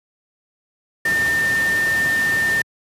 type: tone in noise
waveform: sine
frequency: 1805 Hz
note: A6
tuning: 44 cents sharp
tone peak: -16 dBFS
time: 1.05-2.62 s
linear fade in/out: 5 ms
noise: pink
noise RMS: -28 dBFS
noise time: 1.05-2.62 s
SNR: +9 dB
effects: high-pass 100 Hz 12 dB/octave + resampled to 32000 Hz